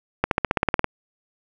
accelerating click train, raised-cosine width 0.5 ms, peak -3 dBFS, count 11, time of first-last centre 0.24-0.843 s, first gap 72 ms, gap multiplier 0.96, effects none

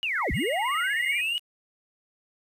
sine linear two-way sweep, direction down then up, 2960 to 37.41 to 2960 Hz, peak -25 dBFS, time 0.03-1.38 s, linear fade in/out 0 ms, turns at 0.32 s
sine tone with vibrato, 2045 Hz, C7, 40 cents flat, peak -30 dBFS, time 0.15-1.21 s, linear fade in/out 5 ms, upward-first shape sine, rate 16 Hz, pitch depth 130 cents each way
square tone with tremolo, 2847 Hz, F7, 33 cents sharp, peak -33 dBFS, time 0.33-1.4 s, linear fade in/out 50 ms, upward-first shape sine, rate 2.8 Hz, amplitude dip 30%
effects resampled to 32000 Hz + 9-bit

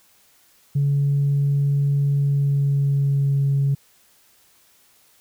sine tone with pitch glide, 141.4 to 139.05 Hz, C#3 to C#3, +35 to +6 cents, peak -15 dBFS, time 0.75-3.75 s, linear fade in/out 10 ms, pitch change -29 cents, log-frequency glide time 2.1-3.43 s, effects tanh soft clip ceiling -13 dBFS + white hiss -57 dBFS RMS until 5.2 s

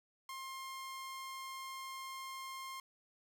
sawtooth tone, 1062 Hz, C6, 25 cents sharp, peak -40 dBFS, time 0.29-2.8 s, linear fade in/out 2 ms, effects none

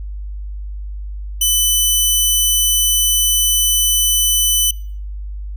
10% pulse tone, 3000 Hz, F#7, 23 cents sharp, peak -4 dBFS, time 1.41-4.71 s, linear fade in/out 5 ms, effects noise-tail reverb RT60 0.5 s tail -24 dB re dry + added 50 Hz sine -24 dBFS peak until 5.56 s

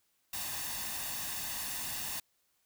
white noise with comb filter, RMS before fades -38 dBFS, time 0.33-2.2 s, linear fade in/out 5 ms, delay 1.1 ms, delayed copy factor +0.6, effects white hiss -75 dBFS RMS until 2.65 s

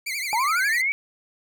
sawtooth tone with vibrato, 2200 Hz, C#7, 14 cents flat, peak -23 dBFS, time 0.06-0.82 s, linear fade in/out 10 ms, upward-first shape triangle, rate 12 Hz, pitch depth 170 cents each way
sine linear sweep, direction up, 829 to 2306 Hz, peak -20 dBFS, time 0.33-0.92 s, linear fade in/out 0 ms
effects none

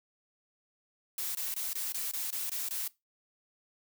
blue noise bursts, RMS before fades -35 dBFS, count 9, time 1.18-2.878 s, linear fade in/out 2 ms, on 170 ms, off 21 ms, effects noise-tail reverb RT60 0.2 s tail -20 dB re dry

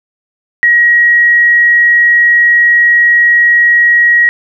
sine tone, 1900 Hz, A#6, 33 cents sharp, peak -4 dBFS, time 0.63-4.29 s, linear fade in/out 0 ms, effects none

